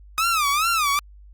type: tone with vibrato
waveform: sawtooth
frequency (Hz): 1244.5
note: D#6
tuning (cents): 0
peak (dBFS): -15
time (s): 0.18-0.99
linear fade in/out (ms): 0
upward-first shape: sine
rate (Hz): 2.4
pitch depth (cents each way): 180
effects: added 50 Hz sine -43 dBFS peak until 1.33 s + Opus 48 kbps